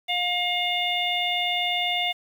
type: harmonic tone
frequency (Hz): 712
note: F5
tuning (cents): +33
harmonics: 1 / 3 / 4 / 5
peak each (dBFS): -28 / -28 / -28 / -28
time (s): 0.08-2.13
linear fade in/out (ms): 20
effects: 8-bit